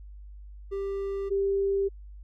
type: tone pair in turn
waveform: triangle / sine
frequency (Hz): 394.2 / 394.2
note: G4 / G4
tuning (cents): +10 / +10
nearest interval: unison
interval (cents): 0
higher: neither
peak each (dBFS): -27 / -23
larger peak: second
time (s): 0.71-1.3 / 1.3-1.89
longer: neither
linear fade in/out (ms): 20
effects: added 50 Hz sine -42 dBFS peak until 2.23 s